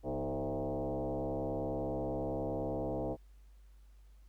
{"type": "tone with frequency modulation", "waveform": "sine", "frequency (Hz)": 104.5, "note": "G#2", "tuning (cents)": 11, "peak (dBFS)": -33, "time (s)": [0.03, 3.17], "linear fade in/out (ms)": 50, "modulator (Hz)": 139, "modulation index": 4.5, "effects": ["added 50 Hz sine -55 dBFS peak until 4.28 s", "pink hiss -74 dBFS RMS until 4.28 s"]}